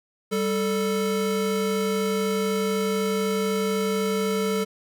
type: tone pair together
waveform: square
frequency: 196 / 440 Hz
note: G3 / A4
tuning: 0 / 0 cents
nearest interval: octave + major second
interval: 1400 cents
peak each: -27 / -25 dBFS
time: 0.31-4.65 s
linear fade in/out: 20 ms
effects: none